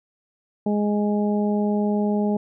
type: harmonic tone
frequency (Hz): 207.7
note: G#3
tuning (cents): 0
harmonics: 1 / 2 / 3 / 4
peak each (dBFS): -20 / -26 / -30 / -32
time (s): 0.66-2.37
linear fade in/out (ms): 5
effects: none